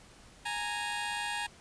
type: tone pair together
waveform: 15% pulse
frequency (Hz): 830.6 / 927.8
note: G#5 / A#5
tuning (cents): 0 / -8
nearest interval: major second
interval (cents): 192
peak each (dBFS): -29 / -30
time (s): 0.45-1.47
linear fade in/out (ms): 10
effects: pink hiss -56 dBFS RMS until 1.6 s + resampled to 22050 Hz